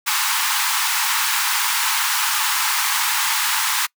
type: high-pass noise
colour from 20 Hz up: pink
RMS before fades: -20 dBFS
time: 0.06-3.87 s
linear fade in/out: 20 ms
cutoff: 840 Hz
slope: 96 dB/octave
effects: noise-tail reverb RT60 0.1 s tail -25 dB re dry